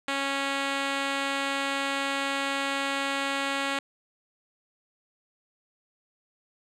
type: tone with low-pass filter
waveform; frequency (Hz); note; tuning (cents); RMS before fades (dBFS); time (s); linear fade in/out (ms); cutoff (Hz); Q
5% pulse; 276; C#4; -7; -29; 0.08-3.79; 2; 6700; 0.66
effects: none

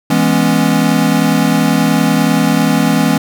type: chord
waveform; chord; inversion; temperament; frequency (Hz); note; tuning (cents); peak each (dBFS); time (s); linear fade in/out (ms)
square; C# minor seventh; first; equal; 164.81 / 207.7 / 246.9 / 277.2; E3 / G#3 / B3 / C#4; 0 / 0 / 0 / 0; -16; 0.1-3.18; 5
effects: none

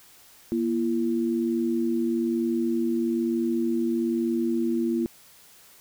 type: tone pair together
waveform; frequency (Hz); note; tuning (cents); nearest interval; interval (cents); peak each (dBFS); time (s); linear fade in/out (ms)
sine; 237 / 338.1; A#3 / E4; +29 / +44; tritone; 615; -25 / -25; 0.52-5.06; 0
effects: white hiss -53 dBFS RMS until 5.8 s

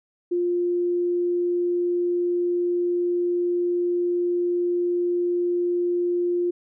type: tone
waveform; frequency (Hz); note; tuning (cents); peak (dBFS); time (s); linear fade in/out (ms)
sine; 351.3; F4; +10; -20; 0.31-6.51; 10
effects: none

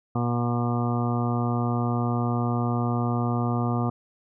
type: harmonic tone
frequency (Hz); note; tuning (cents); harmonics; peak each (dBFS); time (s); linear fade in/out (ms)
120; B2; -49; 1 / 2 / 3 / 4 / 5 / 6 / 7 / 8 / 9 / 10; -25 / -27 / -35 / -36 / -42 / -33 / -40 / -40 / -38 / -35; 0.15-3.9; 5
effects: none

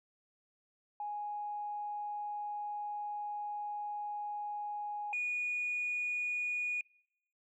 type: tone pair in turn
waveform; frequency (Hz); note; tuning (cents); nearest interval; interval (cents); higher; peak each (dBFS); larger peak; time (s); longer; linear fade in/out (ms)
sine; 830.6 / 2455; G#5 / D#7; 0 / -24; octave + perfect fifth; 1876; second; -36 / -31; second; 1-5.13 / 5.13-6.81; first; 2
effects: noise-tail reverb RT60 0.8 s tail -26 dB re dry + tanh soft clip ceiling -28 dBFS

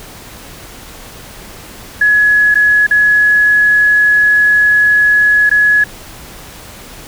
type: tone with dropouts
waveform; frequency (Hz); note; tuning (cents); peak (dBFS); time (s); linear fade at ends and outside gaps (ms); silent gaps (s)
sine; 1689; G#6; +29; -6; 2.01-5.84; 5; 2.544-2.554 / 2.867-2.909 / 5.495-5.512
effects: pink hiss -33 dBFS RMS until 7.07 s

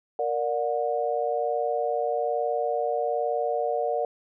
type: chord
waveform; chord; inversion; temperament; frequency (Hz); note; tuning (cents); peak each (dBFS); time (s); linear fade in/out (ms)
sine; Bb augmented; none; equal with one note detuned; 466.2 / 587.3 / 726; Bb4 / D5 / F#5; 0 / 0 / -33; -28; 0.19-4.05; 2
effects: none

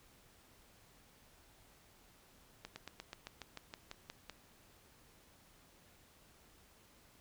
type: slowing click train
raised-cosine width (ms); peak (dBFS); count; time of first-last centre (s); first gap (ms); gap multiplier
0.2; -28; 12; 2.65-4.297; 110; 1.06
effects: pink hiss -65 dBFS RMS until 7.2 s

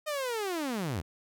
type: linear sweep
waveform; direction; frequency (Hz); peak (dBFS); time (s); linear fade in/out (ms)
sawtooth; down; 622.3 to 69.3; -27; 0.06-1.02; 20
effects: none

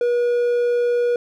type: tone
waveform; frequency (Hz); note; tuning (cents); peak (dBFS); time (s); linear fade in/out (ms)
triangle; 482; B4; -42; -14; 0.01-1.16; 2
effects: none

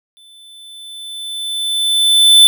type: tone with exponential growth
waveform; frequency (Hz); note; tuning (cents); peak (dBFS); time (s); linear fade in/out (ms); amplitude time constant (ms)
square; 3520; A7; 0; -3; 0.17-2.47; 0; 500
effects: none

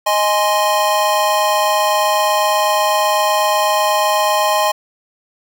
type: chord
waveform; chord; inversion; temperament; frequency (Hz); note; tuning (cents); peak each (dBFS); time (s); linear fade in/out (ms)
square; Ab major; second; equal; 622.3 / 830.6 / 1046.5; Eb5 / Ab5 / C6; 0 / 0 / 0; -18; 0.06-4.72; 10
effects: none

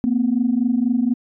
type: tone pair together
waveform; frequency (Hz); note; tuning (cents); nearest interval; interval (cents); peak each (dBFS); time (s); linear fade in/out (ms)
sine; 231.2 / 255.3; A#3 / C4; -14 / -42; major second; 172; -18; 0.04-1.14; 0
effects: tanh soft clip ceiling -8 dBFS

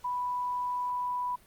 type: tone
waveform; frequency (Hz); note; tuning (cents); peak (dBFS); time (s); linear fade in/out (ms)
sine; 987.8; B5; 0; -29; 0.04-1.36; 10
effects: pink hiss -59 dBFS RMS until 1.46 s + Opus 48 kbps

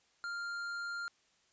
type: tone with tanh clipping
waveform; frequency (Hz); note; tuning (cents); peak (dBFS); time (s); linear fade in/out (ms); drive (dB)
triangle; 1396.9; F6; 0; -39; 0.24-1.08; 0; 15
effects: white hiss -71 dBFS RMS until 1.52 s + resampled to 16000 Hz

